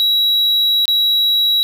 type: tone with dropouts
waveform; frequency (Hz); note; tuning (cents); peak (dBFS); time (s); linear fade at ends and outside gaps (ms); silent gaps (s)
triangle; 3882; B7; -31; -10; 0-1.63; 0; 0.855-0.88
effects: none